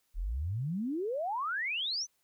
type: exponential sweep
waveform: sine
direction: up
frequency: 36.29 to 6272 Hz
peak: -31 dBFS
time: 0.14-2.07 s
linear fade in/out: 50 ms
effects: white hiss -75 dBFS RMS until 2.23 s